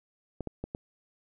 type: clicks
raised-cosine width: 2 ms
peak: -21 dBFS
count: 4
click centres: 0.407 / 0.473 / 0.64 / 0.749 s
effects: none